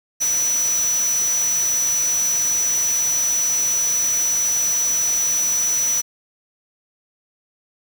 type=tone in noise; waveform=sine; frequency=5920 Hz; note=F#8; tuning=in tune; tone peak=-17 dBFS; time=0.2-6.02 s; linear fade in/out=20 ms; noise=white; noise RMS=-29 dBFS; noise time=0.2-6.02 s; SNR=+9 dB; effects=none